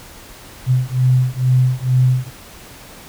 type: beating tone pair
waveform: sine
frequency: 126.5 / 128.7 Hz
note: B2 / C3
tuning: +42 / -28 cents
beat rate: 2.2 Hz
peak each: -15 / -15 dBFS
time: 0.66-2.31 s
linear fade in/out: 50 ms
effects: pink hiss -39 dBFS RMS until 3.08 s